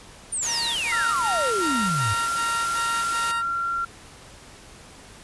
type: exponential sweep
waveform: sine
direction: down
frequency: 9370 to 95.2 Hz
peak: -24 dBFS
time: 0.32-2.14 s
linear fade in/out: 10 ms
type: noise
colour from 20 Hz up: white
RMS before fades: -31 dBFS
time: 0.42-3.32 s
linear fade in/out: 10 ms
type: tone bursts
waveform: 15% pulse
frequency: 932.3 Hz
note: A#5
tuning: in tune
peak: -23 dBFS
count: 8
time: 0.45-3.43 s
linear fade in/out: 50 ms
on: 320 ms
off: 60 ms
type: tone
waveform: sine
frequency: 1374 Hz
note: F6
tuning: 29 cents flat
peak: -23 dBFS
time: 0.92-3.85 s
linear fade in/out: 5 ms
effects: pink hiss -46 dBFS RMS until 5.23 s + resampled to 24000 Hz